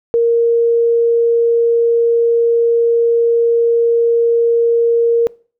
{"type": "tone", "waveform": "sine", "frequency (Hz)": 466.2, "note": "A#4", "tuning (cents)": 0, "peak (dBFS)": -9, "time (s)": [0.14, 5.27], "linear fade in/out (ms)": 0, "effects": ["noise-tail reverb RT60 0.4 s tail -23 dB re dry"]}